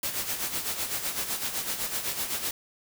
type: noise with tremolo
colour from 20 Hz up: white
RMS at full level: -29 dBFS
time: 0.03-2.51 s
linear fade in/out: 2 ms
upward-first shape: sine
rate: 7.9 Hz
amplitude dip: 60%
effects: none